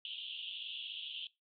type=band-pass noise; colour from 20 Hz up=white; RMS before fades=-44 dBFS; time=0.05-1.27 s; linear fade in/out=2 ms; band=2800 to 3500 Hz; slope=96 dB/octave; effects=noise-tail reverb RT60 0.2 s tail -19 dB re dry